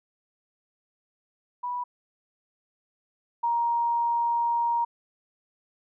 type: tone pair in turn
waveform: sine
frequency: 980 / 939.8 Hz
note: B5 / A#5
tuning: -14 / +14 cents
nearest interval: minor second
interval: 72 cents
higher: first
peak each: -28 / -22 dBFS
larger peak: second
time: 1.63-1.84 / 3.43-4.85 s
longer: second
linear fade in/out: 10 ms
effects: none